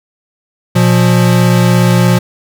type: tone pair together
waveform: square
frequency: 120 / 176.98 Hz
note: B2 / F3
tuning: -49 / +23 cents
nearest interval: perfect fifth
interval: 672 cents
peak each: -10 dBFS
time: 0.75-2.19 s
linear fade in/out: 10 ms
effects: none